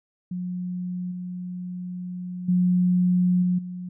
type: tone with level steps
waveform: sine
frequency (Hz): 180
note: F#3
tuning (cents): -47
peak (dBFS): -27 / -30 / -17 / -19 / -31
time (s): 0.31-3.89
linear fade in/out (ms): 5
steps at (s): 1.11 / 2.48 / 3.42 / 3.58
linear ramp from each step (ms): 10
effects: none